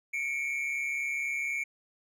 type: tone pair together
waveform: triangle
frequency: 2198 / 2338 Hz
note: C#7 / D7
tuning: -15 / -8 cents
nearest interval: minor second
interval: 107 cents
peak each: -31 / -31 dBFS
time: 0.13-1.64 s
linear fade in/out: 10 ms
effects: none